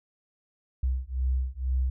sine beating tone pair, 63.3 / 65.4 Hz, B1 / C2, +43 / 0 cents, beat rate 2.1 Hz, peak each -28 dBFS, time 0.83-1.9 s, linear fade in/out 5 ms, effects none

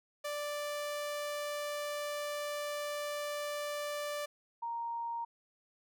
sawtooth / sine tone pair in turn, 587.3 / 932.3 Hz, D5 / A#5, 0 / 0 cents, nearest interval minor sixth, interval 800 cents, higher second, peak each -32 / -35 dBFS, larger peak first, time 0.24-4.26 / 4.62-5.25 s, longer first, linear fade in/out 10 ms, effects none

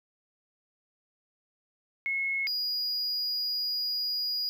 sine / triangle tone pair in turn, 2178 / 4889 Hz, C#7 / D#8, -31 / -31 cents, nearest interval octave + major second, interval 1400 cents, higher second, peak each -27 dBFS, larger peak neither, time 2.06-2.47 / 2.47-4.49 s, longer second, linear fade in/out 0 ms, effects 11-bit

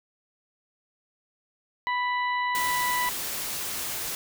harmonic tone, 987.8 Hz, B5, in tune, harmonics 1 / 2 / 3 / 4, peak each -26 / -29 / -41 / -41 dBFS, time 1.87-3.09 s, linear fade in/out 0 ms
white noise, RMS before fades -32 dBFS, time 2.55-4.15 s, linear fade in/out 0 ms
effects none

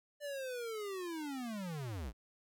square linear sweep, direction down, 592 to 48.48 Hz, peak -40 dBFS, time 0.2-2.13 s, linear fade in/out 50 ms, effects none

